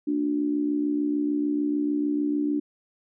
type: tone with amplitude modulation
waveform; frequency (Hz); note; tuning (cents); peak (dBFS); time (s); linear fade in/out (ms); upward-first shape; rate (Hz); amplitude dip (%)
sine; 293.7; D4; 0; -19; 0.07-2.6; 10; sine; 66.7; 70
effects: none